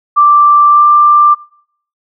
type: tone with pitch glide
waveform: sine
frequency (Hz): 1174.7 to 1183.6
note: D6 to D6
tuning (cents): 0 to +13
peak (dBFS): -3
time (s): 0.16-1.35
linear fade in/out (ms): 20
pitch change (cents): +13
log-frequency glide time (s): 0.7-0.83
effects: noise-tail reverb RT60 0.6 s tail -22 dB re dry